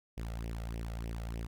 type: tone with flanger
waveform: sawtooth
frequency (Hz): 56.8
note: A#1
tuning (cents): -44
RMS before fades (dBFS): -39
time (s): 0.17-1.47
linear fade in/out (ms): 10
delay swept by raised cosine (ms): 0.35 to 1.55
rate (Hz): 3.3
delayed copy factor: +0.75
effects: none